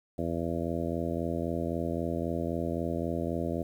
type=harmonic tone; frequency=83.8 Hz; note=E2; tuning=29 cents sharp; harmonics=1 / 2 / 3 / 4 / 5 / 6 / 7 / 8; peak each=-37 / -36 / -35 / -36 / -40 / -39 / -38 / -40 dBFS; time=0.18-3.63 s; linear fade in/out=5 ms; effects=10-bit